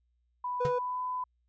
sine tone with pitch glide, 990 to 1003.8 Hz, B5 to B5, +4 to +28 cents, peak -31 dBFS, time 0.44-1.24 s, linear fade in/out 5 ms, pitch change +24 cents, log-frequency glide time 0.75-1.01 s
triangle tone, 493.9 Hz, B4, in tune, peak -26 dBFS, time 0.6-0.79 s, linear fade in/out 10 ms
square tone with exponential decay, 144 Hz, D3, 34 cents flat, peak -27 dBFS, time 0.65-0.76 s, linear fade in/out 0 ms, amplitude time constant 22 ms
effects added 60 Hz sine -70 dBFS peak until 1.48 s + resampled to 16000 Hz

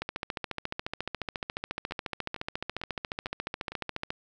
two click trains, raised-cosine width 0.3 ms, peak -16 / -23 dBFS, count 59 / 5, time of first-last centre 0.02-4.105 / 1.91-3.72 s, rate 14.2 / 2.21 Hz, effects none

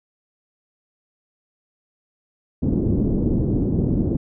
white low-pass noise, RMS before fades -20 dBFS, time 2.62-4.17 s, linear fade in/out 10 ms, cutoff 320 Hz, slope 24 dB/octave, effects none

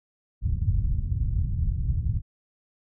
white low-pass noise, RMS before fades -25 dBFS, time 0.41-2.22 s, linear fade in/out 50 ms, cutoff 110 Hz, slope 24 dB/octave, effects none

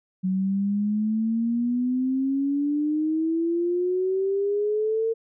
sine exponential sweep, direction up, 185 to 456.3 Hz, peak -21 dBFS, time 0.23-5.14 s, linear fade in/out 20 ms, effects none

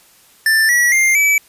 square tone with pitch steps, 1773 / 1933.5 / 2108 / 2299 Hz, A6 / B6 / C7 / D7, +13 / -37 / +12 / -37 cents, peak -11 dBFS, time 0.46-1.38 s, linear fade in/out 2 ms, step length 230 ms, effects white hiss -49 dBFS RMS until 1.48 s + resampled to 32000 Hz

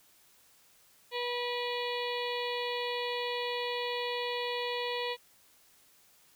harmonic tone, 486.3 Hz, B4, 27 cents flat, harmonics 1 / 2 / 4 / 5 / 6 / 7 / 8 / 9, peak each -35 / -38 / -41 / -42 / -43 / -43 / -44 / -45 dBFS, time 1.11-5.17 s, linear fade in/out 50 ms, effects white hiss -63 dBFS RMS until 6.35 s

